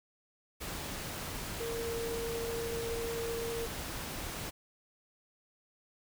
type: tone in noise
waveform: sine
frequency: 462.3 Hz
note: A#4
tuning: 14 cents flat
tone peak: -35 dBFS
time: 1.59-3.67 s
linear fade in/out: 20 ms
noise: pink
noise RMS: -40 dBFS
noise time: 0.6-4.51 s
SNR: +2 dB
effects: none